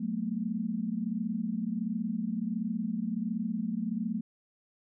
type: tone cluster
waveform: sine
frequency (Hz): 181.9 / 216.6 / 238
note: F#3 / A3 / A#3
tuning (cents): -29 / -27 / +36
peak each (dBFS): -36 / -32 / -35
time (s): 0-4.21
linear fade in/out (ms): 10
effects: none